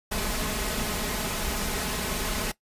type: noise with comb filter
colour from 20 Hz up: pink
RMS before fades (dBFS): -29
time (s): 0.11-2.52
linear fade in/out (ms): 10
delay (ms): 4.7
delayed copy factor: +0.55
effects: noise-tail reverb RT60 0.1 s tail -18 dB re dry + resampled to 32000 Hz